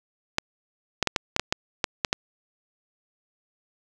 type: clicks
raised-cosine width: 0.2 ms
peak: -4 dBFS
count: 10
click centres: 0.384 / 1.027 / 1.073 / 1.162 / 1.364 / 1.396 / 1.525 / 1.842 / 2.048 / 2.129 s
effects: none